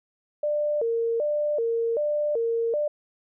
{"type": "tone with vibrato", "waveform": "sine", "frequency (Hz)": 523.3, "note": "C5", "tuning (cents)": 0, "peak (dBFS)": -22, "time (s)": [0.43, 2.88], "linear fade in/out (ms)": 5, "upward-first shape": "square", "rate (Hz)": 1.3, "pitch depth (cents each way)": 220, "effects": []}